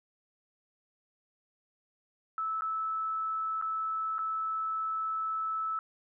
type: tone with dropouts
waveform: sine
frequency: 1308 Hz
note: E6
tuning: 14 cents flat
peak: -30 dBFS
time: 2.38-5.79 s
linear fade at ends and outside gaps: 1 ms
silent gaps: 2.609-2.62 / 3.614-3.623 / 4.183-4.19 s
effects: none